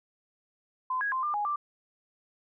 sine tone with pitch steps, 1025 / 1654 / 1043 / 1196 / 829 / 1178 Hz, C6 / G#6 / C6 / D6 / G#5 / D6, -36 / -8 / -6 / +31 / -3 / +5 cents, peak -27 dBFS, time 0.9-1.56 s, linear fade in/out 5 ms, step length 110 ms, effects none

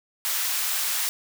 white high-pass noise, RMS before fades -26 dBFS, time 0.25-1.09 s, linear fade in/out 0 ms, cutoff 990 Hz, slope 12 dB/octave, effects none

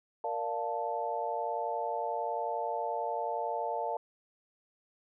sine chord, Bb major seventh, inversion none, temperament equal, 466.2 / 587.3 / 698.5 / 880 Hz, Bb4 / D5 / F5 / A5, 0 / 0 / 0 / 0 cents, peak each -38 / -38 / -36 / -35 dBFS, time 0.24-3.97 s, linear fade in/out 2 ms, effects none

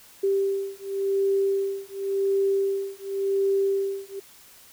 sine beating tone pair, 392 / 392.91 Hz, G4 / G4, 0 / +4 cents, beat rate 0.91 Hz, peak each -25 dBFS, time 0.23-4.2 s, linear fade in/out 10 ms, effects white hiss -51 dBFS RMS until 4.72 s

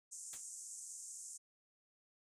white band-pass noise, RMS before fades -50 dBFS, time 0.11-1.38 s, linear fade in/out 20 ms, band 6500 to 8700 Hz, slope 48 dB/octave
white noise with exponential decay, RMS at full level -47 dBFS, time 0.33-0.45 s, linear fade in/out 2 ms, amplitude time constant 25 ms
effects resampled to 32000 Hz

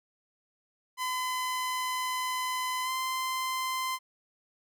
sawtooth tone with pitch glide, 1016 to 1036.2 Hz, B5 to C6, +49 to -17 cents, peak -26 dBFS, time 0.97-3.99 s, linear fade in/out 50 ms, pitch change +34 cents, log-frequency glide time 2.84-2.9 s, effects none

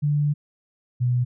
sine tone pair in turn, 146.83 / 123.47 Hz, D3 / B2, 0 / 0 cents, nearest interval minor third, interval 300 cents, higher first, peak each -18 dBFS, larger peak neither, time 0.02-0.34 / 1-1.25 s, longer first, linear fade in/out 20 ms, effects none

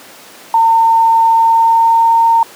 sine tone with pitch glide, 908 to 916.4 Hz, A#5 to A#5, -46 to -30 cents, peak -6 dBFS, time 0.54-2.43 s, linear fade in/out 2 ms, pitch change +16 cents, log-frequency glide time 1.31-2.17 s, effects pink hiss -36 dBFS RMS until 2.55 s + high-pass 300 Hz 12 dB/octave

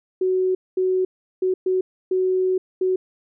sine tone bursts at uneven times, 372.1 Hz, F#4, 10 cents sharp, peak -17 dBFS, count 6, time 0.21-0.55 / 0.77-1.05 / 1.42-1.54 / 1.66-1.81 / 2.11-2.58 / 2.81-2.96 s, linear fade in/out 5 ms, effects none

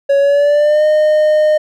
triangle tone with pitch glide, 558 to 612 Hz, C#5 to D#5, +11 to -29 cents, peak -6 dBFS, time 0.09-1.58 s, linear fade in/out 10 ms, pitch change +160 cents, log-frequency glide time 0.19-0.85 s, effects none

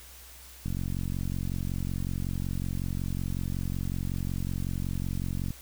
click train, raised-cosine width 5 ms, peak -20 dBFS, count 221, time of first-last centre 0.66-5.506 s, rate 45.4 Hz, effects added 63 Hz sine -51 dBFS peak until 5.61 s + white hiss -50 dBFS RMS until 5.61 s

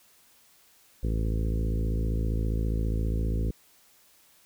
harmonic tone with a mistuned harmonic, 55 Hz, A1, in tune, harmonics 1 / 2 / 3 / 4 / 5 / 6 / 7 / 8 / 9, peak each -26 / -32 / -36 / -38 / -40 / -42 / -43 / -44 / -45 dBFS, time 1.03-3.51 s, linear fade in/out 5 ms, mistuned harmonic 1, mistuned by +19 cents, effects white hiss -60 dBFS RMS until 4.45 s

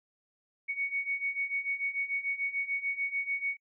sine beating tone pair, 2225 / 2231.8 Hz, C#7 / C#7, +6 / +11 cents, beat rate 6.8 Hz, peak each -35 / -32 dBFS, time 0.68-3.57 s, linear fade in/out 20 ms, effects noise-tail reverb RT60 0.1 s tail -26 dB re dry

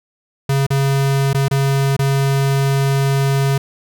square tone with dropouts, 137.4 Hz, C#3, 15 cents flat, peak -14 dBFS, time 0.49-3.58 s, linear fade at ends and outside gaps 5 ms, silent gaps 0.666-0.704 / 1.332-1.345 / 1.483-1.511 / 1.966-1.991 s, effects none

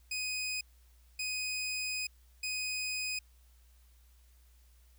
20% pulse tone bursts at uneven times, 2500 Hz, D#7, 8 cents sharp, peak -29 dBFS, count 3, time 0.11-0.61 / 1.19-2.07 / 2.43-3.19 s, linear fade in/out 5 ms, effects added 60 Hz sine -59 dBFS peak until 4.98 s + white hiss -70 dBFS RMS until 4.98 s

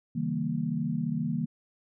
sine chord, C# diminished seventh, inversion none, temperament equal with one note detuned, 138.59 / 161.14 / 196 / 233.1 Hz, C#3 / E3 / G3 / Bb3, 0 / -39 / 0 / 0 cents, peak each -36 / -31 / -35 / -31 dBFS, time 0.15-1.46 s, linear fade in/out 10 ms, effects none

